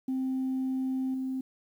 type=tone with level steps; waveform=sine; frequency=261.6 Hz; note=C4; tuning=in tune; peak=-26 / -29 dBFS; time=0.08-1.41 s; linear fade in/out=5 ms; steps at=1.14 s; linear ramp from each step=2 ms; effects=tanh soft clip ceiling -25 dBFS + 10-bit